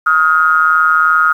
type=ring-modulated tone; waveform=triangle; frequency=81.4 Hz; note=E2; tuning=21 cents flat; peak=-3 dBFS; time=0.06-1.33 s; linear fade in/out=10 ms; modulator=1340 Hz; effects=7-bit